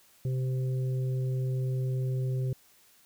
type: harmonic tone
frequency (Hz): 129.6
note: C3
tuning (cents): -16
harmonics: 1 / 3 / 4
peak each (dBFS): -27 / -40 / -46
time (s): 0.25-2.53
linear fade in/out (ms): 2
effects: white hiss -61 dBFS RMS until 3.05 s